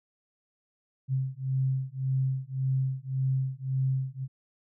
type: beating tone pair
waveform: sine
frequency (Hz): 131.5 / 133.3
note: C3 / C3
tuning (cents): +9 / +33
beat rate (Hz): 1.8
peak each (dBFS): -29 / -29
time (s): 1.08-4.28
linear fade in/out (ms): 50
effects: none